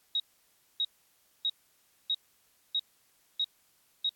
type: tone bursts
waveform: sine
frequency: 3792 Hz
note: A#7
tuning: 29 cents sharp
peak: -26 dBFS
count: 7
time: 0.15-4.093 s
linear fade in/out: 2 ms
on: 49 ms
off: 600 ms
effects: white hiss -68 dBFS RMS until 4.15 s + AAC 64 kbps